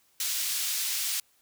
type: high-pass noise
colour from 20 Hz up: pink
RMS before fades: -30 dBFS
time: 0.2-1.2 s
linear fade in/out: 2 ms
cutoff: 3600 Hz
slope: 12 dB/octave
effects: white hiss -66 dBFS RMS until 1.41 s